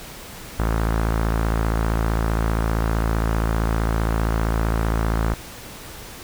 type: tone with low-pass filter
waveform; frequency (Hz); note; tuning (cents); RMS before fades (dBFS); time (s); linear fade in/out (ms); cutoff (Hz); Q
sawtooth; 55.3; A1; +9; -21; 0.59-5.34; 5; 1400; 2
effects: pink hiss -38 dBFS RMS until 6.23 s